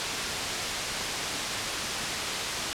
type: low-pass noise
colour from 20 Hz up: white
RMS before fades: -33 dBFS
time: 0-2.73 s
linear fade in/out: 0 ms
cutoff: 5900 Hz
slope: 12 dB/octave
effects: low-pass 12000 Hz 12 dB/octave